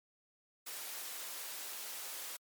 white high-pass noise, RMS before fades -44 dBFS, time 0.66-2.37 s, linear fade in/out 10 ms, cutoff 410 Hz, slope 12 dB/octave, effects MP3 96 kbps

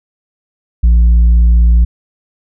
sine tone with tanh clipping, 57.8 Hz, A#1, 14 cents flat, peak -5 dBFS, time 0.83-1.85 s, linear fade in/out 10 ms, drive 3 dB, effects none

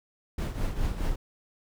brown noise with tremolo, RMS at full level -26 dBFS, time 0.38-1.16 s, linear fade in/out 5 ms, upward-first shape triangle, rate 4.8 Hz, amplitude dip 70%, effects none

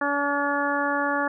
harmonic tone, 285.5 Hz, D4, 49 cents flat, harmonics 1 / 2 / 3 / 4 / 5 / 6, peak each -29 / -29 / -29 / -29 / -29 / -29 dBFS, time 0.01-1.28 s, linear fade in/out 5 ms, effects none

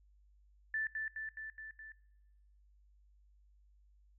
sine tone with echo, 1760 Hz, A6, in tune, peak -33 dBFS, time 0.74-0.87 s, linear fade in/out 2 ms, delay 210 ms, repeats 5, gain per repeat -3 dB, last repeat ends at 1.92 s, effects noise-tail reverb RT60 1.0 s tail -22 dB re dry + added 50 Hz sine -63 dBFS peak until 4.18 s

